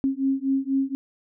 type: beating tone pair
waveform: sine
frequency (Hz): 268 / 272.1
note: C4 / C#4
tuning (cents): +42 / -32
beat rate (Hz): 4.1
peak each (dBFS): -24 / -24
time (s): 0.04-0.95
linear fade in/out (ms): 0
effects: none